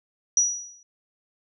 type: tone with exponential decay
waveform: sine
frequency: 5830 Hz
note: F#8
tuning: 26 cents flat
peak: -14 dBFS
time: 0.37-0.83 s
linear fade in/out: 2 ms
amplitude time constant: 100 ms
effects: none